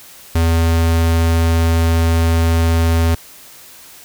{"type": "tone", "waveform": "square", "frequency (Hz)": 82.7, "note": "E2", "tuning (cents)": 6, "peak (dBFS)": -12, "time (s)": [0.35, 3.15], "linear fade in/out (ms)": 5, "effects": ["white hiss -40 dBFS RMS until 4.04 s"]}